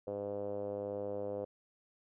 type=tone with low-pass filter; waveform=5% pulse; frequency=101.5 Hz; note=G#2; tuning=39 cents flat; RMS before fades=-39 dBFS; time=0.07-1.45 s; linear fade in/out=5 ms; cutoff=520 Hz; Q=4.8; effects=none